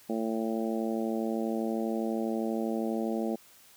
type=harmonic tone; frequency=112.4 Hz; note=A2; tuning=37 cents sharp; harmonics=2 / 3 / 4 / 5 / 6 / 7; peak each=-31 / -34 / -37 / -38 / -40 / -42 dBFS; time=0.09-3.36 s; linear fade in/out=10 ms; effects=white hiss -57 dBFS RMS until 3.76 s + high-pass 60 Hz 12 dB/octave